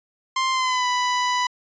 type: tone with pitch glide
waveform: sawtooth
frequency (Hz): 1050 to 991.6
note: C6 to B5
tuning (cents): +6 to +7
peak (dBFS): -16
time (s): 0.36-1.47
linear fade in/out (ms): 5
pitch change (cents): -99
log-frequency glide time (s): 0.51-0.86
effects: resampled to 16000 Hz